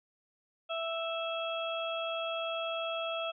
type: harmonic tone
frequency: 659.3 Hz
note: E5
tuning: in tune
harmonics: 1 / 2 / 4 / 5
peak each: -35 / -39 / -41 / -40 dBFS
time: 0.69-3.32 s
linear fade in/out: 20 ms
effects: none